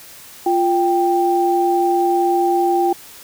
sine tone pair together, 348.4 / 786.2 Hz, F4 / G5, -4 / +5 cents, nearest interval octave + major second, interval 1409 cents, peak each -16 dBFS, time 0.46-2.93 s, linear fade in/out 5 ms, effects white hiss -40 dBFS RMS until 3.23 s

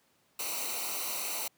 white noise with comb filter, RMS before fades -35 dBFS, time 0.39-1.48 s, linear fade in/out 5 ms, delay 0.59 ms, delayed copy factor -0.8, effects pink hiss -69 dBFS RMS until 1.57 s + high-pass 150 Hz 12 dB/octave

